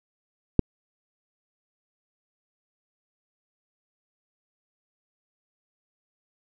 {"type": "click", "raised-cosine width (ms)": 3, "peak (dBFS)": -3, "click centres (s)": 0.593, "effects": []}